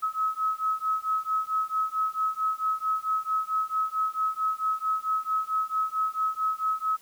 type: beating tone pair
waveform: sine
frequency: 1282 / 1286.5 Hz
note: E6 / E6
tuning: -49 / -43 cents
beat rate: 4.5 Hz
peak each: -28 / -28 dBFS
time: 0.02-6.97 s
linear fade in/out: 20 ms
effects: white hiss -56 dBFS RMS until 7.01 s